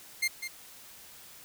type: tone with echo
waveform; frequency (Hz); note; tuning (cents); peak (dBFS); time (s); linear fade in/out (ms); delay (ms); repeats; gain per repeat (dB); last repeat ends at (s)
sawtooth; 2110; C7; +14; -22; 0.22-0.28; 10; 200; 1; -9; 0.48
effects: white hiss -51 dBFS RMS until 1.44 s